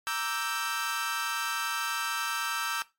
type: chord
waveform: sawtooth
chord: E half-diminished seventh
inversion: second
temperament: equal with one note detuned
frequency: 932.3 / 1168.6 / 1318.5 / 1568 Hz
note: Bb5 / D6 / E6 / G6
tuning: 0 / -9 / 0 / 0 cents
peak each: -34 / -35 / -29 / -30 dBFS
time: 0.07-2.82 s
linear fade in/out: 0 ms
effects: noise-tail reverb RT60 0.2 s tail -17 dB re dry + MP3 64 kbps